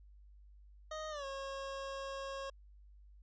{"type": "tone with pitch glide", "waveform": "25% pulse", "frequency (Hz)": [622.3, 544.9], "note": ["D#5", "C#5"], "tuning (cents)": [0, -30], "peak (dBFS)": -37, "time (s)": [0.91, 2.5], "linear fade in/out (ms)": 5, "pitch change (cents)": -230, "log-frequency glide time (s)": [1.1, 1.25], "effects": ["added 50 Hz sine -56 dBFS peak until 3.22 s", "resampled to 16000 Hz"]}